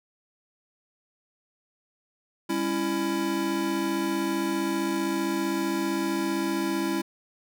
square chord, C# diminished, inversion second, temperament just, 199.57 / 277.2 / 332.6 Hz, G3 / C#4 / E4, +31 / 0 / +16 cents, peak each -33 / -32 / -28 dBFS, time 2.49-7.02 s, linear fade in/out 10 ms, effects none

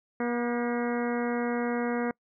harmonic tone with a mistuned harmonic, 240 Hz, B3, 49 cents flat, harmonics 1 / 2 / 3 / 4 / 5 / 6 / 7 / 8 / 9, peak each -29 / -31 / -37 / -40 / -41 / -41 / -42 / -42 / -45 dBFS, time 0.2-2.11 s, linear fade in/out 2 ms, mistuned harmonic 7, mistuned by -66 cents, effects noise-tail reverb RT60 0.1 s tail -26 dB re dry

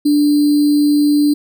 sine tone with sample-and-hold, 293.7 Hz, D4, in tune, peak -9 dBFS, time 0.05-1.34 s, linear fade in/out 10 ms, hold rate 4410 Hz, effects none

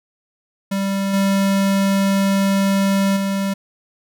square tone with level steps, 196 Hz, G3, in tune, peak -19 / -15 / -19 dBFS, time 0.71-3.54 s, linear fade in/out 10 ms, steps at 1.13 / 3.16 s, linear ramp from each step 10 ms, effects none

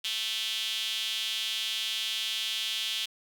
sawtooth tone with high-pass filter, 220 Hz, A3, in tune, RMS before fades -32 dBFS, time 0.04-3.06 s, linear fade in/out 10 ms, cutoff 3200 Hz, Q 5, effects none

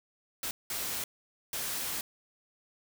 white noise bursts at uneven times, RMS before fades -35 dBFS, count 3, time 0.43-0.51 / 0.7-1.04 / 1.53-2.01 s, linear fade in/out 2 ms, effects none

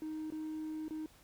triangle tone with dropouts, 311.9 Hz, D#4, 4 cents sharp, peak -35 dBFS, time 0.02-1.06 s, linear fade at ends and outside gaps 1 ms, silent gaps 0.303-0.322 / 0.882-0.908 s, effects tanh soft clip ceiling -33 dBFS + pink hiss -63 dBFS RMS until 1.23 s

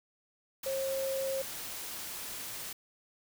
sine tone in noise, 537 Hz, C5, 45 cents sharp, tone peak -31 dBFS, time 0.66-1.42 s, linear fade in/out 5 ms, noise white, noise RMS -41 dBFS, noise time 0.63-2.73 s, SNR +7 dB, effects none

